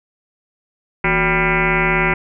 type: tone with frequency modulation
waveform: sine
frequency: 1186 Hz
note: D6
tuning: 17 cents sharp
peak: -13 dBFS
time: 1.04-2.14 s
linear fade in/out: 5 ms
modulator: 204 Hz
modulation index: 5.9
effects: none